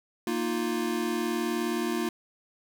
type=chord; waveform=square; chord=Bb suspended fourth; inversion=none; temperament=equal with one note detuned; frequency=233.1 / 311.1 / 350.4 Hz; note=Bb3 / Eb4 / F4; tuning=0 / 0 / +6 cents; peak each=-32 / -34 / -31 dBFS; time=0.27-2.09 s; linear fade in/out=2 ms; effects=none